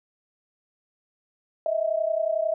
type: tone pair together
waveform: sine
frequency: 628.9 / 660 Hz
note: D#5 / E5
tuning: +18 / +2 cents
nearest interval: minor second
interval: 84 cents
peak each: -25 dBFS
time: 1.66-2.54 s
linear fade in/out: 2 ms
effects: none